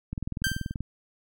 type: click train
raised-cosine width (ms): 5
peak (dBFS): -19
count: 15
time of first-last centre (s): 0.13-0.806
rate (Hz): 20.7
type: tone with exponential decay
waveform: sawtooth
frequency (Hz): 1568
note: G6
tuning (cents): 0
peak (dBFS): -19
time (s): 0.44-0.74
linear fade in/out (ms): 2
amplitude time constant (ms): 65
effects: none